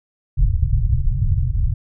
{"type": "low-pass noise", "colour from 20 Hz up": "pink", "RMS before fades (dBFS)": -17, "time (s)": [0.37, 1.74], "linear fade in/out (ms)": 10, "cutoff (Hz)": 140, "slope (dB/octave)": 96, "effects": []}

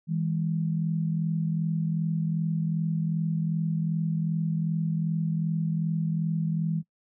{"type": "tone pair together", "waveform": "sine", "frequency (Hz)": [162.1, 204.7], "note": ["E3", "G#3"], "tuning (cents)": [-29, -25], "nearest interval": "major third", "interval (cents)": 404, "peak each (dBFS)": [-25, -32], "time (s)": [0.07, 6.83], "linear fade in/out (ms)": 50, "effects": ["noise-tail reverb RT60 0.1 s tail -22 dB re dry"]}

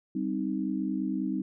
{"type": "chord", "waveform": "sine", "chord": "C minor", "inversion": "second", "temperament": "equal", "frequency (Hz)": [196, 261.6, 311.1], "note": ["G3", "C4", "Eb4"], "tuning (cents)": [0, 0, 0], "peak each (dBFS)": -32, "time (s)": [0.15, 1.42], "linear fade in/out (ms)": 5, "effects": []}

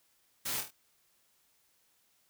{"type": "noise with echo", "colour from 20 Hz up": "white", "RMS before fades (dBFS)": -36, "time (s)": [0.45, 0.61], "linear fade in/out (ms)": 10, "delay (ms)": 25, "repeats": 4, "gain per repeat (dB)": -5, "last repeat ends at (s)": 0.71, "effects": ["white hiss -71 dBFS RMS until 2.29 s"]}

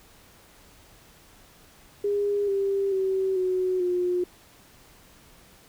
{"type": "tone with pitch steps", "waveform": "sine", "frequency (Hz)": [407.2, 394.2, 381.7, 369.5, 357.8], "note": ["G#4", "G4", "G4", "F#4", "F4"], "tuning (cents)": [-34, 10, -46, -2, 42], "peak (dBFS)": -22, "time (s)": [2.04, 4.24], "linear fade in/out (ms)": 5, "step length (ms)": 440, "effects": ["pink hiss -54 dBFS RMS until 5.68 s"]}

